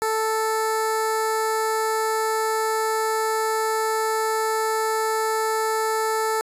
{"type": "tone with notch filter", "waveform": "15% pulse", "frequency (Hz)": 440, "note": "A4", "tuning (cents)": 0, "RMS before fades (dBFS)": -23, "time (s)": [0.02, 6.41], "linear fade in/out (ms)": 0, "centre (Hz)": 3100, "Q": 0.82, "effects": ["resampled to 32000 Hz"]}